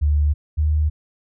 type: tone pair in turn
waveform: sine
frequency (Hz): 73.9 / 76.24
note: D2 / D#2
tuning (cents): +11 / -35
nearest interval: minor second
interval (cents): 54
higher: second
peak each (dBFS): -14 / -15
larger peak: first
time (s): 0.01-0.34 / 0.57-0.9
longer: neither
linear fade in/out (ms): 20
effects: none